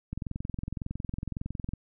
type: click train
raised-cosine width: 5 ms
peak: -21 dBFS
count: 36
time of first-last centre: 0.13-1.736 s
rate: 21.8 Hz
effects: none